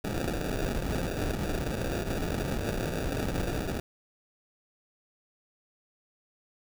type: noise with sample-and-hold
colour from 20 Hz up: pink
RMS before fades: -31 dBFS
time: 0.04-3.8 s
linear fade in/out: 5 ms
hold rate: 1050 Hz
effects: none